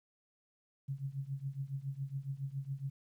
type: tone with tremolo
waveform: sine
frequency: 137.1 Hz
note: C#3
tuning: 19 cents flat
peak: -33 dBFS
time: 0.88-2.9 s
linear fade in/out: 10 ms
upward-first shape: triangle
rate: 7.2 Hz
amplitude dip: 95%
effects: 12-bit